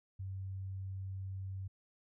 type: tone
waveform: sine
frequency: 95.7 Hz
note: G2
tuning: 41 cents flat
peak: -39 dBFS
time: 0.19-1.68 s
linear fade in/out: 10 ms
effects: none